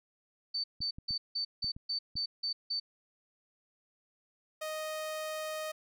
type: tone bursts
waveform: sine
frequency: 4552 Hz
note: C#8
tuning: 45 cents sharp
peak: -31 dBFS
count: 9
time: 0.54-2.8 s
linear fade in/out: 10 ms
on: 100 ms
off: 170 ms
type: clicks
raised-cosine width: 5 ms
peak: -33 dBFS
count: 6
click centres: 0.806 / 0.985 / 1.108 / 1.644 / 1.765 / 2.156 s
type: tone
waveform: sawtooth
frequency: 622.3 Hz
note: D#5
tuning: in tune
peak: -32 dBFS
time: 4.61-5.72 s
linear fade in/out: 10 ms
effects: none